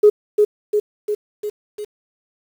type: tone with echo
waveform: sine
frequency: 418.6 Hz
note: G#4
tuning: 14 cents sharp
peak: -5 dBFS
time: 0.03-0.1 s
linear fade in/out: 10 ms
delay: 350 ms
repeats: 5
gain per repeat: -4 dB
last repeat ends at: 1.85 s
effects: tanh soft clip ceiling -1 dBFS + 7-bit